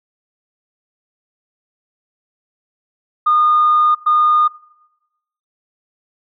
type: tone bursts at uneven times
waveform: sine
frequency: 1222 Hz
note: D#6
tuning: 32 cents flat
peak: -9 dBFS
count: 2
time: 3.26-3.95 / 4.06-4.48 s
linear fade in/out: 10 ms
effects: noise-tail reverb RT60 1.0 s tail -22 dB re dry + tanh soft clip ceiling -5 dBFS